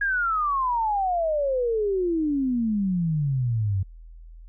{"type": "exponential sweep", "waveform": "sine", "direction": "down", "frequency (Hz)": [1661.2, 92.5], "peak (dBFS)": -21, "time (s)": [0.01, 3.83], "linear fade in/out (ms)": 5, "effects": ["added 41 Hz sine -41 dBFS peak until 4.48 s"]}